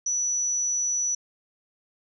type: tone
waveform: sine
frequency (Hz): 5920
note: F#8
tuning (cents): 0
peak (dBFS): -23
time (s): 0.06-1.15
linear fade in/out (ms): 5
effects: none